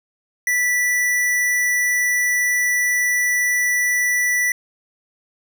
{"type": "tone", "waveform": "square", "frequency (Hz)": 1967, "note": "B6", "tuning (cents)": -7, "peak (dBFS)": -17, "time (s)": [0.47, 4.52], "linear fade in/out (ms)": 2, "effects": []}